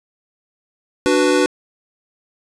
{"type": "chord", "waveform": "square", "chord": "B minor", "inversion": "first", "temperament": "equal", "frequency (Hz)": [293.7, 370, 493.9], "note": ["D4", "F#4", "B4"], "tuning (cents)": [0, 0, 0], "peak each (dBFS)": -18, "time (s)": [1.06, 1.46], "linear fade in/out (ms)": 0, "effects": ["resampled to 22050 Hz", "8-bit"]}